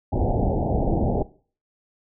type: low-pass noise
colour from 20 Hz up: pink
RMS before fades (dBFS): -22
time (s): 0.12-1.23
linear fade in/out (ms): 10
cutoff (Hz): 840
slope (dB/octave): 96
effects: noise-tail reverb RT60 0.4 s tail -18 dB re dry